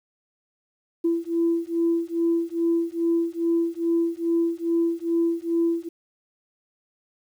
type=beating tone pair; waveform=sine; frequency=334.4 / 336.8 Hz; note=E4 / E4; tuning=+25 / +37 cents; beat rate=2.4 Hz; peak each=-23 / -23 dBFS; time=1.04-5.89 s; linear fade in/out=10 ms; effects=tanh soft clip ceiling -13 dBFS + 9-bit